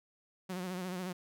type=tone with vibrato; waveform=sawtooth; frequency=182.6 Hz; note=F#3; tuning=23 cents flat; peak=-33 dBFS; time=0.49-1.13 s; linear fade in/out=10 ms; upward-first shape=sine; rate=14 Hz; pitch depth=57 cents each way; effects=none